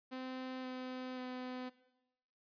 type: tone with pitch steps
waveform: sawtooth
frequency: 258.2 / 255.7 / 253.2 Hz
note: C4 / C4 / B3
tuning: -23 / -40 / +43 cents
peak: -38 dBFS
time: 0.11-1.7 s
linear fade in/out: 20 ms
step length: 530 ms
effects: noise-tail reverb RT60 0.9 s tail -17 dB re dry + resampled to 11025 Hz